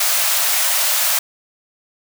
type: high-pass noise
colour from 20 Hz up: white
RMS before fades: -17 dBFS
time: 0-1.19 s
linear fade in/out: 5 ms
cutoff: 550 Hz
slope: 96 dB/octave
effects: none